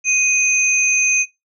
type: tone pair together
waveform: sine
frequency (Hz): 2492 / 6279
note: D#7 / G8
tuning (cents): +2 / +2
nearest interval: octave + major third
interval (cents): 1600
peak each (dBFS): -15 / -17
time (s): 0.04-1.26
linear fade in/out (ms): 50
effects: noise-tail reverb RT60 0.2 s tail -20 dB re dry